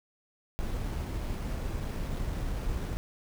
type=noise with sample-and-hold; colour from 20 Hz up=brown; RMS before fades=-33 dBFS; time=0.59-2.97 s; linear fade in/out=0 ms; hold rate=7350 Hz; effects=none